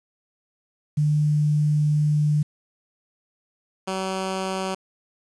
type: tone pair in turn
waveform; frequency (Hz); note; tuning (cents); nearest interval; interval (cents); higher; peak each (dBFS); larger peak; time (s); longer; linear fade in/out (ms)
sine / 10% pulse; 149.8 / 189.67; D3 / F#3; +35 / +43; major third; 408; second; -17; neither; 0.97-2.43 / 3.87-4.75; first; 10
effects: resampled to 22050 Hz + 8-bit